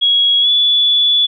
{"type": "tone with pitch glide", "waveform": "sine", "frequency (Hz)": [3322, 3439], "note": ["G#7", "A7"], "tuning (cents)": [0, -40], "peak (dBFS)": -9, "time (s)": [0.01, 1.27], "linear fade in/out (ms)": 20, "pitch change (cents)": 60, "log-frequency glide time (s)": [0.41, 0.49], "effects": []}